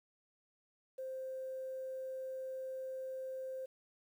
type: tone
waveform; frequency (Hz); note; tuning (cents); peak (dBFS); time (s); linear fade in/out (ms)
sine; 523.3; C5; 0; -39; 0.98-3.66; 10
effects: tanh soft clip ceiling -35 dBFS + 11-bit